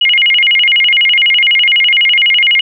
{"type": "tone with vibrato", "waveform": "sine", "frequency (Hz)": 2489, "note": "D#7", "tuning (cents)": 0, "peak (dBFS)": -6, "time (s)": [0.01, 2.61], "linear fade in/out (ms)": 5, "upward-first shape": "square", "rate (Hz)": 12, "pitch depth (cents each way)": 270, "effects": []}